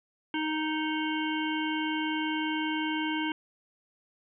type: harmonic tone with a mistuned harmonic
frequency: 310.9 Hz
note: D#4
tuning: 1 cent flat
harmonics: 1 / 3 / 5 / 7 / 9 / 10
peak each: -30 / -35 / -37 / -38 / -40 / -40 dBFS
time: 0.34-3.32 s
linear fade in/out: 2 ms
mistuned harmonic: 7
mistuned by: +18 cents
effects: none